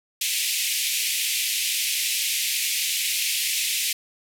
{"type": "band-pass noise", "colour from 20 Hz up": "pink", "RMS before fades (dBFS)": -25, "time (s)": [0.21, 3.93], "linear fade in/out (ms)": 5, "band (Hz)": [2200, 15000], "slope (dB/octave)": 48, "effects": []}